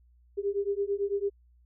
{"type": "beating tone pair", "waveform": "sine", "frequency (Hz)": [396.9, 405.9], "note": ["G4", "G#4"], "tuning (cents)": [22, -40], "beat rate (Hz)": 9, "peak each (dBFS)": -30, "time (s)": [0.37, 1.3], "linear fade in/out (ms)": 20, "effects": ["added 60 Hz sine -58 dBFS peak until 1.65 s"]}